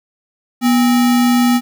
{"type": "tone with sample-and-hold", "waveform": "sine", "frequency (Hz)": 243.4, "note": "B3", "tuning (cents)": -25, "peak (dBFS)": -9, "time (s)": [0.61, 1.61], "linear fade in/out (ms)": 50, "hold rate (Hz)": 1050, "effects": []}